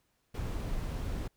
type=noise; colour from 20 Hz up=brown; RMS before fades=-35 dBFS; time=0.34-1.28 s; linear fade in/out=10 ms; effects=pink hiss -75 dBFS RMS until 1.36 s